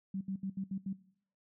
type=tone bursts at uneven times; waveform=sine; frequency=192.2 Hz; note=G3; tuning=34 cents flat; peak=-34 dBFS; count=6; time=0.14-0.21 / 0.28-0.36 / 0.43-0.5 / 0.57-0.64 / 0.71-0.78 / 0.86-0.93 s; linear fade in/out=5 ms; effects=noise-tail reverb RT60 0.6 s tail -18 dB re dry